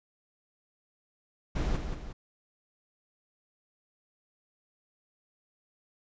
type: noise with echo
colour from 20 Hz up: brown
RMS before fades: -29 dBFS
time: 1.55-1.77 s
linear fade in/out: 10 ms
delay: 180 ms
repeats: 2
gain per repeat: -6 dB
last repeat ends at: 2.13 s
effects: resampled to 16000 Hz